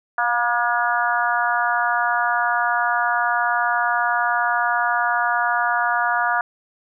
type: harmonic tone with a mistuned harmonic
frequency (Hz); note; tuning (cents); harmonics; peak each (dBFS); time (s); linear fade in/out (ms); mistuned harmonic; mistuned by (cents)
239.9; A#3; +50; 3 / 4 / 5 / 6 / 7; -23 / -24 / -25 / -22 / -26; 0.18-6.41; 2; 3; -21
effects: none